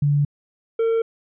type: tone pair in turn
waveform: sine / triangle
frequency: 144.6 / 454.5 Hz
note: D3 / A#4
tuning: -27 / -44 cents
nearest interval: octave + minor sixth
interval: 1983 cents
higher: second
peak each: -15 dBFS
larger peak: neither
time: 0.02-0.25 / 0.79-1.02 s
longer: neither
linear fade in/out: 5 ms
effects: resampled to 8000 Hz